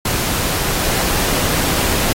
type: noise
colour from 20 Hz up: pink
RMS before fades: -18 dBFS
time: 0.05-2.13 s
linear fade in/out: 5 ms
effects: AAC 48 kbps